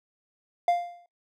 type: tone with exponential decay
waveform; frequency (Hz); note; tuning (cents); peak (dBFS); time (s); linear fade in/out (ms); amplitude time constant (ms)
triangle; 698.5; F5; 0; -15; 0.68-1.06; 2; 82
effects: noise-tail reverb RT60 0.2 s tail -26 dB re dry